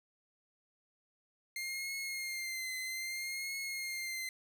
sawtooth tone with vibrato, 2110 Hz, C7, 14 cents sharp, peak -34 dBFS, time 1.56-4.29 s, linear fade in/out 2 ms, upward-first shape triangle, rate 0.62 Hz, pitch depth 55 cents each way, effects none

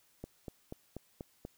click train, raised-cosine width 2 ms, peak -28 dBFS, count 6, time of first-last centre 0.24-1.451 s, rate 4.13 Hz, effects white hiss -69 dBFS RMS until 1.57 s

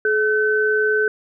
sine tone pair together, 427.4 / 1523 Hz, G#4 / F#6, +50 / +50 cents, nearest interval octave + minor seventh, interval 2200 cents, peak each -18 dBFS, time 0.05-1.08 s, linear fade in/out 2 ms, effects none

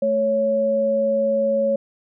sine tone pair together, 219.1 / 554.4 Hz, A3 / C#5, -7 / 0 cents, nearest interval octave + major third, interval 1607 cents, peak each -26 / -17 dBFS, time 0.02-1.76 s, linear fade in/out 5 ms, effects none

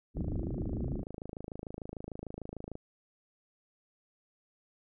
pink low-pass noise, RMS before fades -35 dBFS, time 0.14-1.04 s, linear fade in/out 50 ms, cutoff 380 Hz, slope 96 dB/octave
click train, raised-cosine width 2 ms, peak -27 dBFS, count 70, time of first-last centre 0.17-2.754 s, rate 26.7 Hz
effects none

